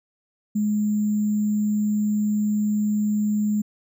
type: tone with sample-and-hold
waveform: sine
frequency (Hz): 210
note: G#3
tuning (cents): +19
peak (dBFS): -19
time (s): 0.55-3.62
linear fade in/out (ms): 10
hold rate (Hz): 7350
effects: none